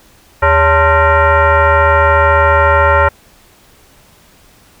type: tone with frequency modulation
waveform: sine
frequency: 407 Hz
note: G#4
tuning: 35 cents flat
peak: -6 dBFS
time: 0.42-3.09 s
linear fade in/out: 10 ms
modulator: 486 Hz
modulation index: 2.8
effects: pink hiss -46 dBFS RMS until 4.8 s